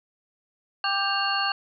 sine tone cluster, 792 / 1179 / 1579 / 2792 / 4374 Hz, G5 / D6 / G6 / F7 / C#8, +18 / +6 / +12 / -1 / -24 cents, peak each -29 dBFS, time 0.84-1.52 s, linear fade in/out 2 ms, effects none

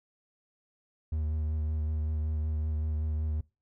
triangle tone with vibrato, 77.2 Hz, D#2, 13 cents flat, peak -26 dBFS, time 1.12-3.41 s, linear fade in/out 5 ms, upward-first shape sine, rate 5.3 Hz, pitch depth 21 cents each way, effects noise-tail reverb RT60 0.3 s tail -24 dB re dry

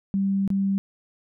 sine tone with dropouts, 195.7 Hz, G3, 3 cents flat, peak -20 dBFS, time 0.14-0.78 s, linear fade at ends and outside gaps 0 ms, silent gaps 0.477-0.503 s, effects none

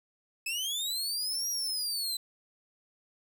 sawtooth linear two-way sweep, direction up then down, 2562 to 5740 to 3997 Hz, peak -28 dBFS, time 0.46-2.17 s, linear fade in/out 5 ms, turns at 1.49 s, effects none

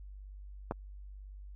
clicks, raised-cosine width 1 ms, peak -19 / -30 dBFS, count 2, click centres 0.711 / 0.72 s, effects added 49 Hz sine -45 dBFS peak until 1.55 s

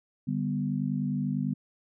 sine chord, G major, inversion second, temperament equal, 146.83 / 196 / 246.9 Hz, D3 / G3 / B3, 0 / 0 / 0 cents, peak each -31 dBFS, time 0.27-1.54 s, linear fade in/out 10 ms, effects none

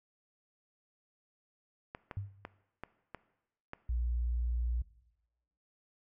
clicks, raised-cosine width 0.5 ms, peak -26 dBFS, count 6, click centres 1.949 / 2.112 / 2.451 / 2.836 / 3.147 / 3.734 s
sine tone with exponential decay, 99.3 Hz, G2, 23 cents sharp, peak -32 dBFS, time 2.17-2.47 s, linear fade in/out 0 ms, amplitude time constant 65 ms
sine tone, 59.5 Hz, A#1, 36 cents sharp, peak -30 dBFS, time 3.89-4.82 s, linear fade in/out 5 ms
effects noise-tail reverb RT60 0.9 s tail -18 dB re dry

